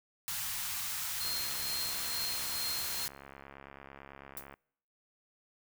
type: band-stop noise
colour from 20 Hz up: white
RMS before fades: -37 dBFS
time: 0.28-3.08 s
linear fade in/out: 0 ms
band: 170 to 840 Hz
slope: 24 dB/octave
type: tone with tremolo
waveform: sine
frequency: 4208 Hz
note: C8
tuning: 9 cents sharp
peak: -35 dBFS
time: 1.2-3.06 s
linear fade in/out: 5 ms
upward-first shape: sine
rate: 2.2 Hz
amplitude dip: 65%
type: click train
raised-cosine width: 0.5 ms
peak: -33 dBFS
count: 228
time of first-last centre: 1.25-4.54 s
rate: 69 Hz
type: noise with exponential decay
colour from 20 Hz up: violet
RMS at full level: -37 dBFS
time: 4.37-4.49 s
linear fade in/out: 2 ms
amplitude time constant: 24 ms
effects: noise-tail reverb RT60 0.7 s tail -26 dB re dry